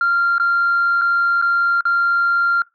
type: tone with dropouts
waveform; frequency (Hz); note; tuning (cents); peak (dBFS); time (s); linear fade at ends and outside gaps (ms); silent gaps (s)
sine; 1388; F6; -11; -12; 0.01-2.62; 2; 0.382-0.398 / 1.013-1.017 / 1.416-1.423 / 1.809-1.853
effects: noise-tail reverb RT60 0.2 s tail -23 dB re dry + tanh soft clip ceiling -10 dBFS